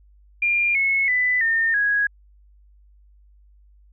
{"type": "tone with pitch steps", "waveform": "sine", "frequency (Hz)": [2400, 2188, 1995, 1818.9, 1658.3], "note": ["D7", "C#7", "B6", "A#6", "G#6"], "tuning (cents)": [37, -23, 17, -43, -3], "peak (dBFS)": -17, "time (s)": [0.42, 2.07], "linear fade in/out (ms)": 5, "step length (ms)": 330, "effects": ["added 50 Hz sine -50 dBFS peak until 3.92 s"]}